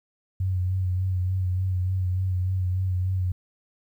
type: tone with vibrato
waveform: sine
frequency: 92.5 Hz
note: F#2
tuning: in tune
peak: -22 dBFS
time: 0.4-3.32 s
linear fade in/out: 5 ms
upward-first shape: sine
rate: 3.4 Hz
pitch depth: 34 cents each way
effects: 10-bit